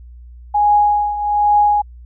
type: tone with tremolo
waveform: sine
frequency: 829 Hz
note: G#5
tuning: 3 cents flat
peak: -8 dBFS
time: 0.54-1.82 s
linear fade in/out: 10 ms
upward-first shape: triangle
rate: 1.2 Hz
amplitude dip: 75%
effects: added 60 Hz sine -35 dBFS peak until 2.05 s